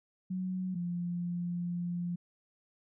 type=tone pair in turn; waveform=sine; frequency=185 / 174.62 Hz; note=F#3 / F3; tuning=0 / 0 cents; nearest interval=minor second; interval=100 cents; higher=first; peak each=-32 / -32 dBFS; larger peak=neither; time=0.3-0.75 / 0.75-2.16 s; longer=second; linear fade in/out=10 ms; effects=none